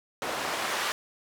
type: noise with band-pass filter sweep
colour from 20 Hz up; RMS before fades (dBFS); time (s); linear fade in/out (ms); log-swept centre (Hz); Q
white; -31; 0.22-0.92; 0; 580 to 1200; 0.71
effects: none

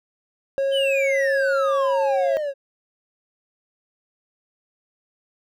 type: tone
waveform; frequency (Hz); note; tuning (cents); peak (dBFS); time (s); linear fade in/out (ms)
triangle; 546; C#5; -26; -17; 0.58-2.37; 0
type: exponential sweep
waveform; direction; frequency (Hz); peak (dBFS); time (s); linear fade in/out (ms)
triangle; down; 3136 to 536; -21; 0.71-2.54; 50
effects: none

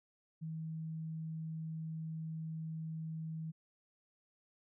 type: tone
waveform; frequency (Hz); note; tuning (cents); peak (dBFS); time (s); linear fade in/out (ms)
sine; 160; D#3; +49; -39; 0.41-3.52; 20
effects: none

